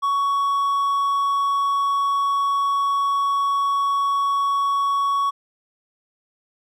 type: tone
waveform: triangle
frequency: 1118 Hz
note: C#6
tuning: 14 cents sharp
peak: -16 dBFS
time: 0.02-5.31 s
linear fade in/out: 20 ms
effects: none